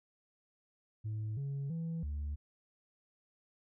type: tone with pitch steps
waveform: sine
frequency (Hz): 108 / 139.2 / 164.8 / 73.2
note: A2 / C#3 / E3 / D2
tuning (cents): -32 / +8 / 0 / -5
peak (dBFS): -33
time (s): 1.04-2.36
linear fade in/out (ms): 20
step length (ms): 330
effects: tanh soft clip ceiling -34 dBFS